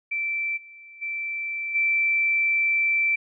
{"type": "tone with level steps", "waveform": "sine", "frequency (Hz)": 2335, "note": "D7", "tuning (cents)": -11, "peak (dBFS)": [-24, -43, -27, -19], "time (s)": [0.11, 3.16], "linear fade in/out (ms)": 10, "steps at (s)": [0.56, 1.01, 1.74], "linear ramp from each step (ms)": 20, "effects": []}